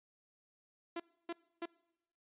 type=tone bursts; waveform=sawtooth; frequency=340 Hz; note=F4; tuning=46 cents flat; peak=-34 dBFS; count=3; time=0.96-1.657 s; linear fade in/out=5 ms; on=39 ms; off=290 ms; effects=noise-tail reverb RT60 0.9 s tail -24 dB re dry + resampled to 8000 Hz